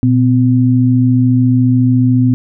sine tone pair together, 120 / 254.1 Hz, B2 / B3, -49 / +49 cents, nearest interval octave + minor second, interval 1298 cents, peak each -10 dBFS, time 0.03-2.34 s, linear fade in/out 0 ms, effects none

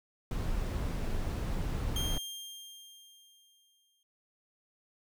brown noise, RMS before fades -33 dBFS, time 0.31-2.18 s, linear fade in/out 2 ms
sawtooth tone with exponential decay, 3200 Hz, G7, 35 cents sharp, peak -30 dBFS, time 1.96-4.03 s, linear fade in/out 2 ms, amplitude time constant 450 ms
effects none

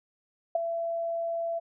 sine tone with ADSR envelope, 671 Hz, E5, 31 cents sharp, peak -19 dBFS, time 0.55-1.6 s, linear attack 5 ms, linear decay 13 ms, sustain -9 dB, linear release 22 ms, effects none

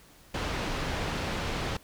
pink low-pass noise, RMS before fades -32 dBFS, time 0.34-1.77 s, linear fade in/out 5 ms, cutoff 4100 Hz, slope 12 dB/octave, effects pink hiss -56 dBFS RMS until 1.83 s

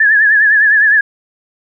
sine tone with vibrato, 1711 Hz, A6, 49 cents flat, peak -6 dBFS, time 0-1.01 s, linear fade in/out 5 ms, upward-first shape triangle, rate 9.8 Hz, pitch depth 95 cents each way, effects none

